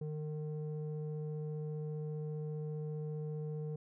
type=tone with low-pass filter; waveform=square; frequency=152.5 Hz; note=D#3; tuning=34 cents flat; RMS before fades=-40 dBFS; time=0.01-3.76 s; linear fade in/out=5 ms; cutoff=390 Hz; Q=2.6; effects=none